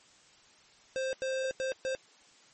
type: tone bursts at uneven times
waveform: square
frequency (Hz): 526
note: C5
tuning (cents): +9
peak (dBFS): -31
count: 4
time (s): 0.96-1.13 / 1.22-1.51 / 1.6-1.72 / 1.85-1.95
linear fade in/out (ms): 0
effects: white hiss -60 dBFS RMS until 2.53 s + MP3 32 kbps